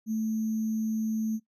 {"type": "tone with sample-and-hold", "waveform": "sine", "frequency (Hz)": 220, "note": "A3", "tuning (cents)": 0, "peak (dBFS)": -26, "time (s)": [0.06, 1.4], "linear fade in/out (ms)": 50, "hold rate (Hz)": 6300, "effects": ["noise-tail reverb RT60 0.1 s tail -18 dB re dry", "resampled to 32000 Hz"]}